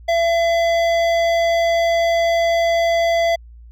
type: tone with hard clipping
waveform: sine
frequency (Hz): 674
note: E5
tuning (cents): +38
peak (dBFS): -16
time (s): 0.08-3.36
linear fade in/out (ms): 10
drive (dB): 13
effects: added 58 Hz sine -38 dBFS peak until 3.71 s